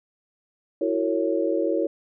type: chord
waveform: sine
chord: F# dominant seventh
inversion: third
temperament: equal with one note detuned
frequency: 329.6 / 370 / 455 / 554.4 Hz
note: E4 / F#4 / A#4 / C#5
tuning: 0 / 0 / -42 / 0 cents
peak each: -25 / -28 / -27 / -26 dBFS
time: 0.81-1.87 s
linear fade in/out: 5 ms
effects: none